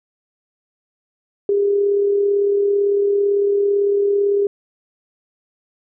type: tone with amplitude modulation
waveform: sine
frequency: 403.4 Hz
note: G4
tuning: 50 cents sharp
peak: -12 dBFS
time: 1.49-4.47 s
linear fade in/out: 2 ms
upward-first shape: sine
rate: 37.9 Hz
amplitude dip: 35%
effects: none